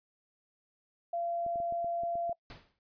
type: tone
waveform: sine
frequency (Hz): 685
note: F5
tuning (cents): -34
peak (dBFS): -31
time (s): 1.13-2.33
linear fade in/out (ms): 5
type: clicks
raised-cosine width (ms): 2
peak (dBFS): -35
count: 8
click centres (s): 1.464 / 1.558 / 1.602 / 1.724 / 1.845 / 2.035 / 2.155 / 2.295
type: noise with exponential decay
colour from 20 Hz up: pink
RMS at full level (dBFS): -45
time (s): 2.5-2.79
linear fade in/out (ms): 1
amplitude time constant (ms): 63
effects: noise-tail reverb RT60 0.1 s tail -22 dB re dry + resampled to 11025 Hz